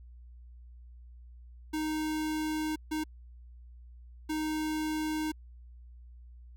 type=tone bursts at uneven times; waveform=square; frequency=310 Hz; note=D#4; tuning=6 cents flat; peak=-31 dBFS; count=3; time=1.73-2.76 / 2.91-3.04 / 4.29-5.32 s; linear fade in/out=10 ms; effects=added 60 Hz sine -48 dBFS peak until 6.56 s